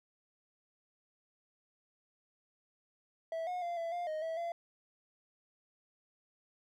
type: tone with pitch steps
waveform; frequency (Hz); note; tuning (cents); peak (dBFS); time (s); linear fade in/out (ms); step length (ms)
triangle; 655 / 722 / 692 / 669 / 702 / 622 / 651 / 682; E5 / F#5 / F5 / E5 / F5 / D#5 / E5 / F5; -11 / -43 / -16 / +25 / +9 / -1 / -22 / -41; -33; 3.32-4.52; 2; 150
effects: none